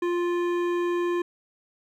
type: tone with hard clipping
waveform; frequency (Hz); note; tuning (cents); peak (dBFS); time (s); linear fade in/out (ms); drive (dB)
sine; 349.3; F4; 0; -25; 0.02-1.22; 5; 13
effects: none